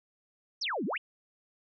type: exponential two-way sweep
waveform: sine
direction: down then up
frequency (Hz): 6190 to 175.6 to 3240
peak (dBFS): -30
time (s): 0.61-0.98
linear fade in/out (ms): 10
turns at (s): 0.85
effects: none